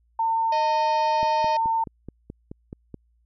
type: tone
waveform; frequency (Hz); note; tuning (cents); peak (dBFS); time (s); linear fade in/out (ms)
sine; 904; A5; +47; -20; 0.19-1.84; 5
type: harmonic tone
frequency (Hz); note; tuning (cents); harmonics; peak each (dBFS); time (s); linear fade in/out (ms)
621; D#5; -3; 1 / 3 / 4 / 5 / 6 / 7 / 8 / 9; -26 / -40 / -38 / -43 / -46 / -41 / -44 / -46; 0.52-1.57; 5
type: click train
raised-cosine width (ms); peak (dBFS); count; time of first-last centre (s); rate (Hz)
3; -23; 9; 1.23-2.943; 4.67
effects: added 58 Hz sine -61 dBFS peak until 3.25 s